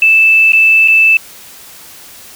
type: tone with dropouts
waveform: sine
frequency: 2637 Hz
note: E7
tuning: in tune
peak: -4 dBFS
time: 0.02-1.17 s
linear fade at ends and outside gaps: 2 ms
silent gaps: 0.521-0.532 / 0.877-0.882 s
effects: white hiss -35 dBFS RMS until 2.35 s

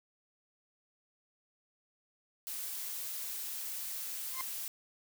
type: noise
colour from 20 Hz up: blue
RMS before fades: -40 dBFS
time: 2.47-4.68 s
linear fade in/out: 0 ms
type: tone with exponential growth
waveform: 30% pulse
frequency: 1046.5 Hz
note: C6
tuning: in tune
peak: -31 dBFS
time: 4.28-4.41 s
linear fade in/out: 0 ms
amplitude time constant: 27 ms
effects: none

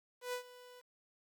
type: tone with ADSR envelope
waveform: sawtooth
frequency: 495.1 Hz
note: B4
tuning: 4 cents sharp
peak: -32 dBFS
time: 0.21-0.82 s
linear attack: 120 ms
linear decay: 96 ms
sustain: -18 dB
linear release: 28 ms
effects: 11-bit

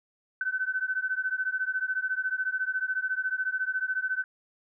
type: beating tone pair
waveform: sine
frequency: 1513 / 1527 Hz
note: F#6 / G6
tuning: +38 / -46 cents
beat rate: 14 Hz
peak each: -30 dBFS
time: 0.41-4.24 s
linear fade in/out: 2 ms
effects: none

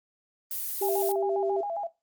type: noise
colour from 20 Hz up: violet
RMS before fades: -32 dBFS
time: 0.51-1.12 s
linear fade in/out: 2 ms
type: tone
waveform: sine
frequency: 391.4 Hz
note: G4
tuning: 3 cents flat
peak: -26 dBFS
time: 0.81-1.61 s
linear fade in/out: 5 ms
type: tone with vibrato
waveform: sine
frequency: 740 Hz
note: F#5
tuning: in tune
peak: -29 dBFS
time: 0.82-1.87 s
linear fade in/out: 5 ms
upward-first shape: square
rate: 7.4 Hz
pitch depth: 170 cents each way
effects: noise-tail reverb RT60 0.2 s tail -17 dB re dry + Opus 24 kbps

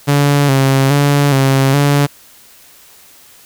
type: tone with vibrato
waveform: sawtooth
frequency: 139.1 Hz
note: C#3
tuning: 6 cents sharp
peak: -5 dBFS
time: 0.07-2.07 s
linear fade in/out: 20 ms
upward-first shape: square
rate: 1.2 Hz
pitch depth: 48 cents each way
effects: white hiss -43 dBFS RMS until 3.45 s

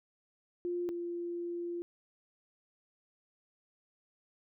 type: tone pair in turn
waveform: sine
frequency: 351 / 345.8 Hz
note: F4 / F4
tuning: +9 / -17 cents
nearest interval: unison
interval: 26 cents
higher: first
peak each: -32 / -35 dBFS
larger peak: first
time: 0.65-0.89 / 0.89-1.82 s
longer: second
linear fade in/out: 0 ms
effects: none

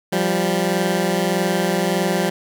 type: tone pair together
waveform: 15% pulse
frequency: 174.38 / 196 Hz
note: F3 / G3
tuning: -2 / 0 cents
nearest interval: major second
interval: 202 cents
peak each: -14 dBFS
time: 0.12-2.3 s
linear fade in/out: 10 ms
effects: none

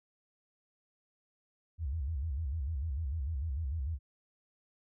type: tone with vibrato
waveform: sine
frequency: 73.42 Hz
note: D2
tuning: in tune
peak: -32 dBFS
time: 1.78-3.99 s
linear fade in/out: 50 ms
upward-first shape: square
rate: 6.7 Hz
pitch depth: 190 cents each way
effects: none

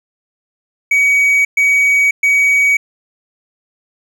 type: tone bursts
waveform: triangle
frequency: 2261 Hz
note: C#7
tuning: 34 cents sharp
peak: -7 dBFS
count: 3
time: 0.91-2.77 s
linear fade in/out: 5 ms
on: 540 ms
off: 120 ms
effects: none

